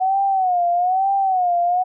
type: tone with vibrato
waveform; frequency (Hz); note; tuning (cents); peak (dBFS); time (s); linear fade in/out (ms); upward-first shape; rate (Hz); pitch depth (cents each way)
sine; 740; F#5; 0; -15; 0-1.84; 20; sine; 1.1; 110
effects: none